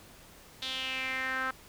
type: tone with band-pass filter sweep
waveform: sawtooth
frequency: 261.4 Hz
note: C4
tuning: 1 cent flat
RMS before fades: -34 dBFS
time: 0.62-1.51 s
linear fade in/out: 5 ms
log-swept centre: 3700 to 1400 Hz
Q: 4.3
effects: pink hiss -54 dBFS RMS until 1.68 s